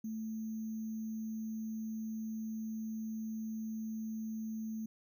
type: tone with sample-and-hold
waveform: sine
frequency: 220 Hz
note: A3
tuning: in tune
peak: -37 dBFS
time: 0.04-4.86 s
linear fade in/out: 5 ms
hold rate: 6300 Hz
effects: none